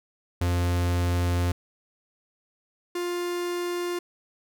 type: tone pair in turn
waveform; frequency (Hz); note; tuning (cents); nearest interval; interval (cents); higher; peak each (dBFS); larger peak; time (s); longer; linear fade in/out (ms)
45% pulse; 87.9 / 351.6; F2 / F4; +12 / +12; 2 octaves; 2400; second; -22 / -27; first; 0.41-1.52 / 2.95-3.99; first; 5
effects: none